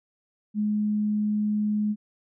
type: tone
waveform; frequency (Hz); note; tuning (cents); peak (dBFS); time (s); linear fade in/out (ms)
sine; 210.4; G#3; +23; -22; 0.54-1.96; 50
effects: none